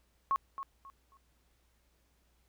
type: tone with echo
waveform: sine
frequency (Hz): 1094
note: C#6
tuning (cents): -23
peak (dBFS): -26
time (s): 0.31-0.36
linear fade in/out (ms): 0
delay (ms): 270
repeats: 3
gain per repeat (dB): -11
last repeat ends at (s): 1.17
effects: added 60 Hz sine -70 dBFS peak until 2.48 s + pink hiss -74 dBFS RMS until 2.48 s